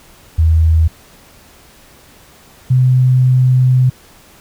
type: tone pair in turn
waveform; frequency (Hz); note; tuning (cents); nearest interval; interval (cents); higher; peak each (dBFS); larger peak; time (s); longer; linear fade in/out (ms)
sine; 80.5 / 127.88; E2 / C3; -41 / -39; minor sixth; 802; second; -7 / -7; neither; 0.38-0.88 / 2.7-3.9; second; 10
effects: pink hiss -44 dBFS RMS until 4.4 s